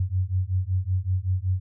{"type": "beating tone pair", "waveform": "sine", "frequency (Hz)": [90.4, 95.7], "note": ["F#2", "G2"], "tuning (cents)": [-40, -41], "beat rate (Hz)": 5.3, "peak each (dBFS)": -25, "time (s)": [0, 1.6], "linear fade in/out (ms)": 5, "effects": []}